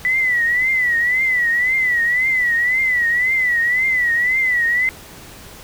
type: tone with vibrato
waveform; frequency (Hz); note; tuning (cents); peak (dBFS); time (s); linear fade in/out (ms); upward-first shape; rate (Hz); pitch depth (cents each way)
sine; 1975.5; B6; 0; -14; 0.05-4.89; 0; triangle; 1.9; 120
effects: pink hiss -39 dBFS RMS until 5.63 s